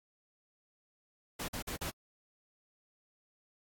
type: noise bursts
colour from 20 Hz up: pink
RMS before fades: -39 dBFS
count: 4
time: 1.39-1.905 s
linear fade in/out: 10 ms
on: 95 ms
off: 45 ms
effects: AAC 64 kbps